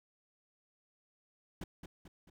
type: noise with echo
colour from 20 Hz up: brown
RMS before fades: -40 dBFS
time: 1.61-1.64 s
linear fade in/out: 5 ms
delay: 220 ms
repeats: 3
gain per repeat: -6 dB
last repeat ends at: 2.3 s
effects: none